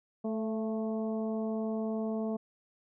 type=harmonic tone with a mistuned harmonic; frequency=219.2 Hz; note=A3; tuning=6 cents flat; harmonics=1 / 2 / 3 / 4 / 5; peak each=-32 / -37 / -39 / -49 / -51 dBFS; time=0.24-2.37 s; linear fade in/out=10 ms; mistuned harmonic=3; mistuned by=+24 cents; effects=none